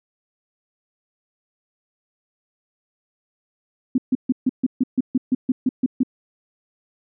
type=tone bursts; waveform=sine; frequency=255.5 Hz; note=C4; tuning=41 cents flat; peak=-14 dBFS; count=13; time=3.95-6.033 s; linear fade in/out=5 ms; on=31 ms; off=140 ms; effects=none